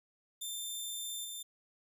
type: tone with level steps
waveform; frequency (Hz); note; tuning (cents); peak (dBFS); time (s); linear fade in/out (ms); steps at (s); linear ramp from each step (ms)
15% pulse; 3577; A7; +28; -31 / -34; 0.41-1.43; 10; 1.24; 10
effects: none